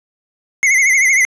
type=tone with vibrato; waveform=square; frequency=2105 Hz; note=C7; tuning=10 cents sharp; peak=-10 dBFS; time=0.63-1.25 s; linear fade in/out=0 ms; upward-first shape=triangle; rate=13 Hz; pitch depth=110 cents each way; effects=resampled to 22050 Hz + 8-bit